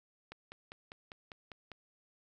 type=click train; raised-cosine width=0.3 ms; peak=-30 dBFS; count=8; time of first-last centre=0.32-1.717 s; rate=5.01 Hz; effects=none

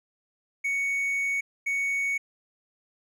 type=tone bursts at uneven times; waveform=triangle; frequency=2227 Hz; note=C#7; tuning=7 cents sharp; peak=-23 dBFS; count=2; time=0.64-1.41 / 1.66-2.18 s; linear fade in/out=10 ms; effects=none

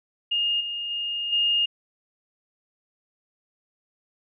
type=tone with level steps; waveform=sine; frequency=2837 Hz; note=F7; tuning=27 cents sharp; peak=-21 / -28 / -26 / -19 dBFS; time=0.31-1.66 s; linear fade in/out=10 ms; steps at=0.6 / 0.9 / 1.32 s; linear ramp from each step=10 ms; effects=none

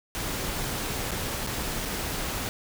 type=noise with dropouts; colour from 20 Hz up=pink; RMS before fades=-31 dBFS; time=0.15-2.49 s; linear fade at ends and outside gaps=0 ms; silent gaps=1.109-1.116 / 1.466-1.472 / 1.852-1.856 s; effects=none

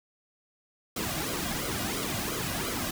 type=noise with flanger; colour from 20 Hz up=pink; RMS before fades=-32 dBFS; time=0.96-2.91 s; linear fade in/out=5 ms; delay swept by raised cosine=1.1 to 2.3 ms; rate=2.9 Hz; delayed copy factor=-0.75; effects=none

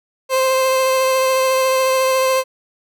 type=tone with vibrato; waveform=30% pulse; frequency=523.3 Hz; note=C5; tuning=in tune; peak=-11 dBFS; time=0.29-2.44 s; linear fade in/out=50 ms; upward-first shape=triangle; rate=14 Hz; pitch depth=16 cents each way; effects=none

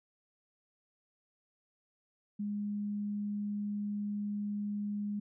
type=tone; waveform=sine; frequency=206 Hz; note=G#3; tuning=14 cents flat; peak=-33 dBFS; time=2.39-5.2 s; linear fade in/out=10 ms; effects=none

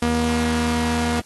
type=tone pair together; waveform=sawtooth; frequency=79.6 / 238.5 Hz; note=D#2 / A#3; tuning=+40 / +40 cents; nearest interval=octave + perfect fifth; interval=1900 cents; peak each=-21 / -16 dBFS; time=0.02-1.2 s; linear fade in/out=5 ms; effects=white hiss -50 dBFS RMS until 1.25 s + AAC 32 kbps

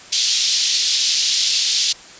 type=band-pass noise; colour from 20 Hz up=pink; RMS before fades=-18 dBFS; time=0.12-1.93 s; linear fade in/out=10 ms; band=3600 to 6200 Hz; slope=24 dB/octave; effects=white hiss -40 dBFS RMS until 2.19 s + resampled to 16000 Hz

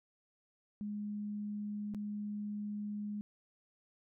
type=tone with dropouts; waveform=sine; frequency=207.7 Hz; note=G#3; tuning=in tune; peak=-37 dBFS; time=0.81-3.21 s; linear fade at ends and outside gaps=0 ms; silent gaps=1.939-1.947 s; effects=none

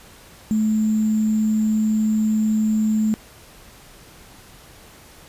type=tone with sample-and-hold; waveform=sine; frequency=216.8 Hz; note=A3; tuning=25 cents flat; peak=-16 dBFS; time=0.51-3.14 s; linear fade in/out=0 ms; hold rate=7350 Hz; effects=pink hiss -46 dBFS RMS until 5.28 s + resampled to 32000 Hz

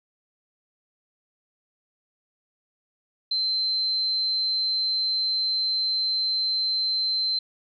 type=tone; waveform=sine; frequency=4100 Hz; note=C8; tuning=36 cents flat; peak=-22 dBFS; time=3.31-7.39 s; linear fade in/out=5 ms; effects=none

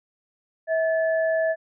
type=tone pair together; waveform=sine; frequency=647 / 1728.9 Hz; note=E5 / A6; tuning=-32 / -31 cents; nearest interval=octave + perfect fourth; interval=1701 cents; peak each=-20 / -29 dBFS; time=0.67-1.56 s; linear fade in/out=50 ms; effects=none

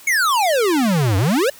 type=exponential two-way sweep; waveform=square; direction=down then up; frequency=2262 to 90.9 to 597 Hz; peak=-15 dBFS; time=0.07-1.5 s; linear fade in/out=5 ms; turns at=1.17 s; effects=white hiss -43 dBFS RMS until 1.59 s

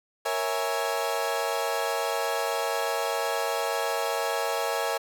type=chord; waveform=30% pulse; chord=A# half-diminished seventh; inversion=none; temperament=equal; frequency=466.2 / 554.4 / 659.3 / 830.6 Hz; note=A#4 / C#5 / E5 / G#5; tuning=0 / 0 / 0 / 0 cents; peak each=-29 dBFS; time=0.25-4.98 s; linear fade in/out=10 ms; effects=none

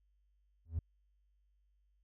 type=tone with exponential growth; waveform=triangle; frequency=81.7 Hz; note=E2; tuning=15 cents flat; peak=-26 dBFS; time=0.65-0.79 s; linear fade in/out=5 ms; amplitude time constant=29 ms; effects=tanh soft clip ceiling -27 dBFS + added 50 Hz sine -70 dBFS peak until 2.03 s

